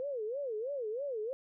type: tone with vibrato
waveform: sine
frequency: 493.9 Hz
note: B4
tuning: in tune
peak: -34 dBFS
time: 0-1.33 s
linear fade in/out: 0 ms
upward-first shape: sine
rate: 3.1 Hz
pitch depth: 270 cents each way
effects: none